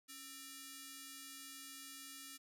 5% pulse ring-modulated tone, 1046.5 Hz, C6, in tune, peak -35 dBFS, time 0.08-2.38 s, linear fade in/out 20 ms, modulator 770 Hz, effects none

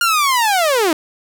sawtooth linear sweep, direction down, 1426 to 296.4 Hz, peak -9 dBFS, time 0.01-0.93 s, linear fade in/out 2 ms, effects none

